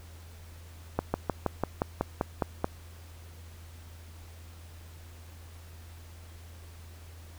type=slowing click train; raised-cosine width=1 ms; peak=-12 dBFS; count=10; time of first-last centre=0.99-2.644 s; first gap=150 ms; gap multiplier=1.05; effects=added 83 Hz sine -46 dBFS peak until 7.38 s + pink hiss -55 dBFS RMS until 7.38 s